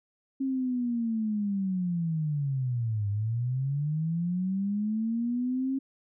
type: linear two-way sweep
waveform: sine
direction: down then up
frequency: 270.9 to 100 to 270.9 Hz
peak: -26 dBFS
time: 0.4-5.79 s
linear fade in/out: 10 ms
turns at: 3.09 s
effects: none